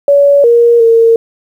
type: tone with pitch steps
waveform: sine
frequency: 567 / 470.9 / 457.5 Hz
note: C#5 / A#4 / A#4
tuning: +39 / +18 / -32 cents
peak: -3 dBFS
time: 0.08-1.16 s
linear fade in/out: 2 ms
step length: 360 ms
effects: 7-bit